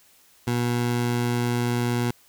20% pulse tone, 120.6 Hz, B2, 41 cents flat, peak -17 dBFS, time 0.47-2.11 s, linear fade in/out 5 ms, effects white hiss -57 dBFS RMS until 2.28 s

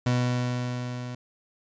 30% pulse tone with level ramp, 123.7 Hz, B2, 3 cents sharp, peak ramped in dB -18 to -31 dBFS, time 0.06-1.15 s, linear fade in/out 5 ms, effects resampled to 16000 Hz

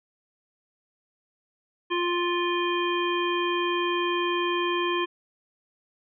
harmonic tone, 350 Hz, F4, 4 cents sharp, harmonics 1 / 3 / 5 / 7 / 9, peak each -26 / -28 / -34 / -34 / -34 dBFS, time 1.9-5.06 s, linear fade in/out 20 ms, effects none

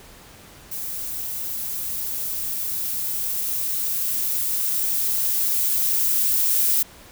violet noise with level ramp, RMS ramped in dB -30 to -19 dBFS, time 0.71-6.83 s, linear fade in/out 10 ms, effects pink hiss -46 dBFS RMS until 7.11 s

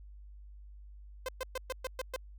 sawtooth tone bursts, 517 Hz, C5, 21 cents flat, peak -30 dBFS, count 7, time 1.26-2.162 s, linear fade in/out 2 ms, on 26 ms, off 120 ms, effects added 50 Hz sine -48 dBFS peak until 2.38 s

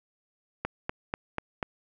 click train, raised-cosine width 0.5 ms, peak -14 dBFS, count 5, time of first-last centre 0.65-1.628 s, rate 4.09 Hz, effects none

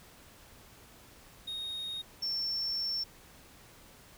triangle tone pair in turn, 3729 / 5421 Hz, A#7 / E8, 0 / +48 cents, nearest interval tritone, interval 648 cents, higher second, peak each -34 / -29 dBFS, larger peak second, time 1.47-2.02 / 2.22-3.04 s, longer second, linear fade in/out 10 ms, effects tanh soft clip ceiling -26 dBFS + pink hiss -56 dBFS RMS until 4.17 s

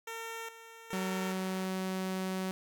10% pulse tone with tremolo, 455 Hz, A#4, 42 cents flat, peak -31 dBFS, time 0.07-1.66 s, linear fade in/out 5 ms, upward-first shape square, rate 1.2 Hz, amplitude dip 70%
sawtooth tone, 187.9 Hz, F#3, 27 cents sharp, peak -29 dBFS, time 0.93-2.51 s, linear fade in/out 0 ms
effects none

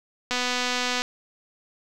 click train, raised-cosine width 0.2 ms, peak -9 dBFS, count 177, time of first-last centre 0.31-1.02 s, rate 248 Hz, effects none

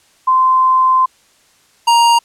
sine / square tone pair in turn, 1036 / 936.7 Hz, C6 / A#5, -17 / +8 cents, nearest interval major second, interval 175 cents, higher first, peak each -8 dBFS, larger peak neither, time 0.27-1.06 / 1.87-2.19 s, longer first, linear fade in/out 10 ms, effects white hiss -52 dBFS RMS until 2.24 s + low-pass 9000 Hz 12 dB/octave

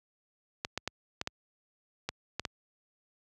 clicks, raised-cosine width 0.2 ms, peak -15 dBFS, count 8, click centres 0.649 / 0.776 / 0.876 / 1.214 / 1.274 / 2.09 / 2.396 / 2.452 s, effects high-pass 60 Hz 12 dB/octave

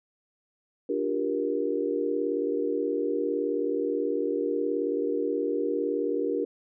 sine chord, G minor seventh, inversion second, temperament just, 294 / 352.8 / 392 / 470.4 Hz, D4 / F4 / G4 / Bb4, +2 / +18 / 0 / +16 cents, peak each -31 / -33 / -30 / -29 dBFS, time 0.89-6.45 s, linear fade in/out 5 ms, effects none

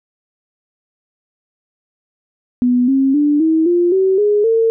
sine tone with pitch steps, 246.9 / 269.2 / 293.6 / 320.2 / 349.2 / 380.8 / 415.2 / 452.8 Hz, B3 / C4 / D4 / D#4 / F4 / F#4 / G#4 / A4, 0 / +49 / 0 / +50 / 0 / +50 / 0 / +50 cents, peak -10 dBFS, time 2.62-4.7 s, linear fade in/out 0 ms, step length 260 ms, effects none

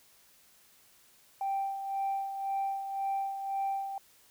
sine tone with tremolo, 784 Hz, G5, in tune, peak -27 dBFS, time 1.41-3.98 s, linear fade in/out 2 ms, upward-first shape sine, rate 1.9 Hz, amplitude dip 60%, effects tanh soft clip ceiling -26 dBFS + white hiss -62 dBFS RMS until 4.3 s

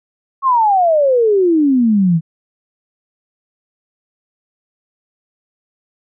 sine exponential sweep, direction down, 1108.7 to 156.8 Hz, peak -9 dBFS, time 0.42-2.21 s, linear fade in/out 50 ms, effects none

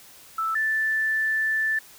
sine tone pair in turn, 1318.5 / 1760 Hz, E6 / A6, 0 / 0 cents, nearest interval perfect fourth, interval 500 cents, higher second, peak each -23 / -21 dBFS, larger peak second, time 0.38-0.55 / 0.55-1.79 s, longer second, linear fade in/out 5 ms, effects white hiss -49 dBFS RMS until 1.98 s

